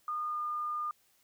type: tone with pitch glide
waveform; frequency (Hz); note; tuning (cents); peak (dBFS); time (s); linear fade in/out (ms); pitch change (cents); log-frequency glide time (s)
sine; 1220 to 1212.3; D#6 to D#6; -34 to -45; -32; 0.08-0.91; 2; -11; 0.29-0.38
effects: white hiss -69 dBFS RMS until 1.23 s